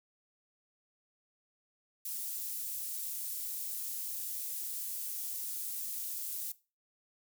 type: high-pass noise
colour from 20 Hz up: pink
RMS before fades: -39 dBFS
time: 2.05-6.52 s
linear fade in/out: 5 ms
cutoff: 12000 Hz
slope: 12 dB/octave
effects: noise-tail reverb RT60 0.3 s tail -18 dB re dry

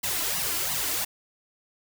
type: noise with flanger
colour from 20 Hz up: white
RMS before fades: -28 dBFS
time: 0.03-1.05 s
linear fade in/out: 10 ms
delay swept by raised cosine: 1 to 3 ms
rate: 2.9 Hz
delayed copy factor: +0.85
effects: none

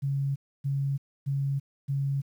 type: tone bursts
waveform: sine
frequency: 138.59 Hz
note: C#3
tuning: in tune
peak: -25 dBFS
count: 4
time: 0.02-2.22 s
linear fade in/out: 20 ms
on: 340 ms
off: 280 ms
effects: 10-bit

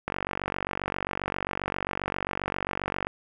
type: click train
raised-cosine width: 0.5 ms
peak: -13 dBFS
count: 143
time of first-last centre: 0.08-3.069 s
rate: 47.5 Hz
effects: none

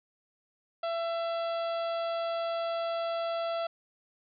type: harmonic tone with a mistuned harmonic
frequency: 670 Hz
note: E5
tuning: 28 cents sharp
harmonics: 1 / 2 / 3 / 4 / 5 / 6 / 7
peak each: -30 / -38 / -50 / -48 / -46 / -52 / -52 dBFS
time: 0.83-3.67 s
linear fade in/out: 5 ms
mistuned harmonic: 7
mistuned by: -21 cents
effects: none

